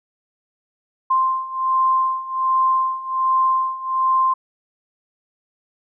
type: beating tone pair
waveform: sine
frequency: 1046.5 / 1047.8 Hz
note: C6 / C6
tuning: 0 / +2 cents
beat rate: 1.3 Hz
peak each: -21 / -18 dBFS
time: 1.1-4.34 s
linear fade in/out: 10 ms
effects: none